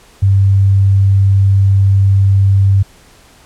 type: tone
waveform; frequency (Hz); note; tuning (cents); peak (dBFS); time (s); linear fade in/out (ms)
sine; 97.9; G2; -2; -6; 0.22-2.83; 10
effects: pink hiss -44 dBFS RMS until 3.45 s + low-pass 11000 Hz 12 dB/octave